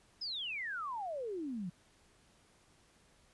sine exponential sweep, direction down, 5220 to 167.1 Hz, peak -37 dBFS, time 0.21-1.7 s, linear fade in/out 10 ms, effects pink hiss -67 dBFS RMS until 3.33 s + resampled to 24000 Hz

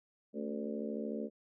harmonic tone with a mistuned harmonic, 73.42 Hz, D2, in tune, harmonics 3 / 4 / 5 / 6 / 7 / 8, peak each -39 / -44 / -45 / -43 / -45 / -47 dBFS, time 0.33-1.3 s, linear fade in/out 50 ms, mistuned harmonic 4, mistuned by -76 cents, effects none

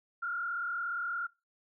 sine tone with frequency modulation, 1400 Hz, F6, 4 cents sharp, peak -32 dBFS, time 0.22-1.27 s, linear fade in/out 10 ms, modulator 37.1 Hz, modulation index 1.2, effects noise-tail reverb RT60 0.3 s tail -26 dB re dry

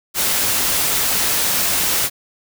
white noise, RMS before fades -18 dBFS, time 0.14-2.1 s, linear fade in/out 50 ms, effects none

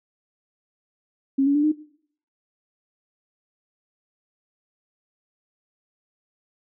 sine tone with pitch steps, 271.9 / 282.6 / 293.8 / 305.4 Hz, C#4 / C#4 / D4 / D#4, -33 / +34 / +1 / -32 cents, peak -16 dBFS, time 1.38-1.72 s, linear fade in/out 10 ms, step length 85 ms, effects noise-tail reverb RT60 0.6 s tail -20 dB re dry

